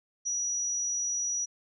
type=tone; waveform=sine; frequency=5830 Hz; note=F#8; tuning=26 cents flat; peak=-28 dBFS; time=0.25-1.46 s; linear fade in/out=20 ms; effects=none